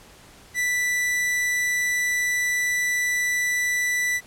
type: tone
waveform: 45% pulse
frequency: 1975.5 Hz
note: B6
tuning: in tune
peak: -21 dBFS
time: 0.54-4.21 s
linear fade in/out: 50 ms
effects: pink hiss -49 dBFS RMS until 4.26 s + low-pass 12000 Hz 12 dB/octave